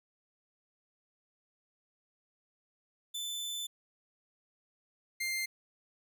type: tone pair in turn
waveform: sawtooth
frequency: 3520 / 2101 Hz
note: A7 / C7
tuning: 0 / +7 cents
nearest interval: major sixth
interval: 893 cents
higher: first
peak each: -33 / -29 dBFS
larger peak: second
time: 3.14-3.67 / 5.2-5.46 s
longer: first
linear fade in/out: 10 ms
effects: none